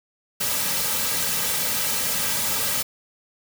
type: noise with comb filter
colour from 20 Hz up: white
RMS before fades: -24 dBFS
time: 0.4-2.83 s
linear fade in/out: 10 ms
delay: 2.8 ms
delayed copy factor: -0.75
effects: none